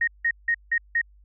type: tone bursts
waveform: sine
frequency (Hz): 1864.7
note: A#6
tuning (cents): 0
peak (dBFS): -19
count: 5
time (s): 0.01-1.015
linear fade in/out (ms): 5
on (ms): 65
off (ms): 170
effects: added 50 Hz sine -51 dBFS peak until 1.24 s